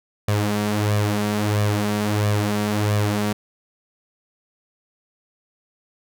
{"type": "tone with flanger", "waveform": "sawtooth", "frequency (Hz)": 104.4, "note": "G#2", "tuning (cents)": 10, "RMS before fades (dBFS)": -21, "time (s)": [0.28, 3.33], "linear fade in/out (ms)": 5, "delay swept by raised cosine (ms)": [1.7, 5.3], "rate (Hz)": 1.5, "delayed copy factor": 0.6, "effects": []}